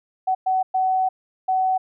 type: tone bursts at uneven times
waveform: sine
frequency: 752 Hz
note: F#5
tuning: 28 cents sharp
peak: -17 dBFS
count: 4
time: 0.27-0.35 / 0.46-0.63 / 0.74-1.09 / 1.48-1.78 s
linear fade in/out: 10 ms
effects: none